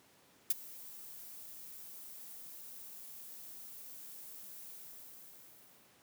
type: noise with ADSR envelope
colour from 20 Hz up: violet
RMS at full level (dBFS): -27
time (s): 0.5-5.98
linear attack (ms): 6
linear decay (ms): 23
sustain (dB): -23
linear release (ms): 1300
effects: pink hiss -65 dBFS RMS until 6.02 s + high-pass 150 Hz 12 dB/octave